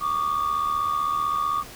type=tone pair together; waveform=sine; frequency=1132.3 / 1208 Hz; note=C#6 / D6; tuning=+36 / +48 cents; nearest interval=minor second; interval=112 cents; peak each=-23 dBFS; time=0-1.64 s; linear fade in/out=50 ms; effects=tanh soft clip ceiling -18 dBFS + pink hiss -42 dBFS RMS until 1.75 s